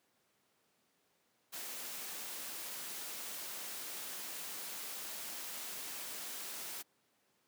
white noise, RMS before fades -44 dBFS, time 1.52-6.83 s, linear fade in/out 20 ms, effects pink hiss -75 dBFS RMS until 7.47 s + high-pass 200 Hz 12 dB/octave

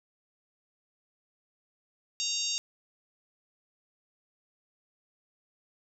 harmonic tone, 929 Hz, A#5, 6 cents flat, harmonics 3 / 4 / 5 / 6 / 7 / 8, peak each -38 / -35 / -35 / -37 / -35 / -39 dBFS, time 2.2-2.58 s, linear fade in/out 0 ms, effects none

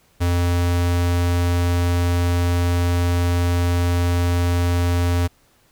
square tone, 87.4 Hz, F2, 2 cents sharp, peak -17 dBFS, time 0.2-5.28 s, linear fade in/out 20 ms, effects pink hiss -58 dBFS RMS until 5.71 s

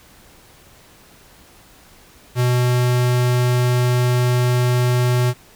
square tone, 123.8 Hz, B2, 5 cents sharp, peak -15 dBFS, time 2.35-5.34 s, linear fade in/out 50 ms, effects pink hiss -48 dBFS RMS until 5.55 s

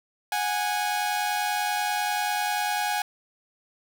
sawtooth tone pair together, 736.8 / 827 Hz, F#5 / G#5, -7 / -8 cents, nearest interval major second, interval 199 cents, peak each -26 / -22 dBFS, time 0.32-3.02 s, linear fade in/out 2 ms, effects none

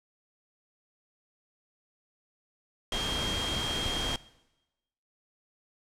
sine tone in noise, 3223 Hz, G7, 47 cents sharp, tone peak -32 dBFS, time 2.92-4.16 s, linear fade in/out 2 ms, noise pink, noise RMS -33 dBFS, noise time 2.92-4.16 s, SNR -2 dB, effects noise-tail reverb RT60 1.0 s tail -20 dB re dry + low-pass 8000 Hz 12 dB/octave

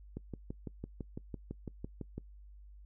click train, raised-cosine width 3 ms, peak -27 dBFS, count 13, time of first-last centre 0.17-2.18 s, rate 5.97 Hz, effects noise-tail reverb RT60 0.1 s tail -23 dB re dry + added 50 Hz sine -51 dBFS peak until 2.85 s

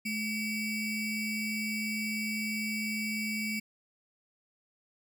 square ring-modulated tone, 1244.5 Hz, D#6, in tune, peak -29 dBFS, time 0.05-3.6 s, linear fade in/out 10 ms, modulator 1030 Hz, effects 11-bit

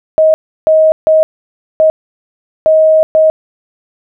sine tone bursts at uneven times, 630 Hz, D#5, 21 cents sharp, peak -4 dBFS, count 6, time 0.18-0.34 / 0.67-0.92 / 1.07-1.23 / 1.8-1.9 / 2.66-3.03 / 3.15-3.3 s, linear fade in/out 0 ms, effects none

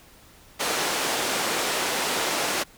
pink band-pass noise, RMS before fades -26 dBFS, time 0.59-2.64 s, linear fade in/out 20 ms, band 380 to 9900 Hz, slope 12 dB/octave, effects pink hiss -52 dBFS RMS until 2.77 s

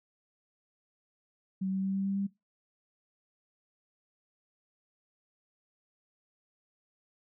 sine tone with pitch steps, 190 / 191.54 / 193.1 / 194.67 / 196.25 / 197.84 Hz, F#3 / G3 / G3 / G3 / G3 / G3, +46 / -40 / -26 / -12 / +2 / +16 cents, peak -29 dBFS, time 1.61-2.27 s, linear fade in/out 10 ms, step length 110 ms, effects noise-tail reverb RT60 0.2 s tail -20 dB re dry

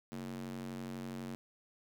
square tone with high-pass filter, 46.05 Hz, F#1, 7 cents flat, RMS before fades -43 dBFS, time 0.12-1.35 s, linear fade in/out 0 ms, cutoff 200 Hz, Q 2.8, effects none

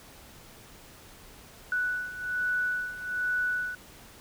sine beating tone pair, 1480 / 1481.2 Hz, F#6 / F#6, 0 / +1 cents, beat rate 1.2 Hz, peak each -33 / -29 dBFS, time 1.72-3.75 s, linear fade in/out 2 ms, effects pink hiss -51 dBFS RMS until 4.2 s

